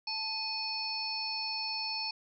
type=harmonic tone with a mistuned harmonic; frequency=881 Hz; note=A5; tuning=2 cents sharp; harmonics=1 / 3 / 5 / 6; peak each=-41 / -41 / -36 / -38 dBFS; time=0.07-2.11 s; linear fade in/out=5 ms; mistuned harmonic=3; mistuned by=-100 cents; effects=none